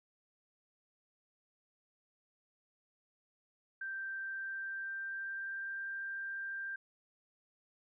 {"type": "tone with pitch glide", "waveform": "sine", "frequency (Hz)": [1568, 1583.5], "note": ["G6", "G6"], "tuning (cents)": [0, 17], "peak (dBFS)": -38, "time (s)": [3.81, 6.76], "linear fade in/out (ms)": 5, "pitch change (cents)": 17, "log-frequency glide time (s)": [4.22, 5.89], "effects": []}